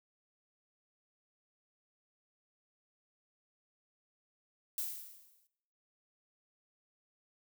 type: noise with exponential decay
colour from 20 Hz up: violet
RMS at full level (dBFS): -35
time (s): 4.78-5.47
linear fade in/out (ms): 1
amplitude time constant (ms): 150
effects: noise-tail reverb RT60 0.8 s tail -19 dB re dry